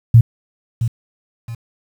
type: tone with echo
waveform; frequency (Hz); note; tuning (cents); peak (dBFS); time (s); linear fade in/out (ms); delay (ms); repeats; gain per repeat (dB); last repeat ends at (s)
sine; 115.8; A#2; -11; -3; 0.14-0.21; 5; 670; 2; -11; 1.55
effects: 7-bit